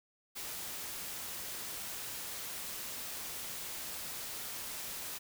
white noise, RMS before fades -42 dBFS, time 0.35-5.19 s, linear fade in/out 20 ms, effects none

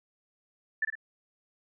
sine tone with echo, 1760 Hz, A6, in tune, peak -24 dBFS, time 0.82-0.85 s, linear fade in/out 5 ms, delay 52 ms, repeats 2, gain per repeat -6 dB, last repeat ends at 0.954 s, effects none

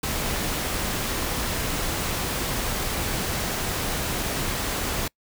pink noise, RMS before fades -27 dBFS, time 0.03-5.08 s, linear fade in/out 5 ms, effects noise-tail reverb RT60 0.1 s tail -26 dB re dry

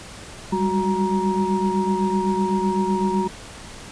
sine tone cluster, 192.7 / 200.6 / 369.3 / 941 Hz, G3 / G3 / F#4 / A#5, -29 / +40 / -3 / +16 cents, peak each -24 dBFS, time 0.52-3.28 s, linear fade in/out 10 ms, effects pink hiss -39 dBFS RMS until 3.91 s + resampled to 22050 Hz

